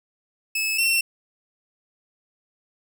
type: tone pair in turn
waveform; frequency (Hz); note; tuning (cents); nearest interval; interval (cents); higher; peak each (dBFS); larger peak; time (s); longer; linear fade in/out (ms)
sawtooth; 2600 / 2708; E7 / E7; -24 / +46; minor second; 70; second; -19 / -15; second; 0.55-0.78 / 0.78-1.01; neither; 5
effects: none